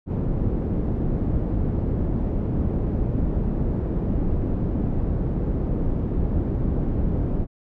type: low-pass noise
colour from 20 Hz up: pink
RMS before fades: -23 dBFS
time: 0.06-7.47 s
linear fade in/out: 50 ms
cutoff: 320 Hz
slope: 12 dB/octave
effects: none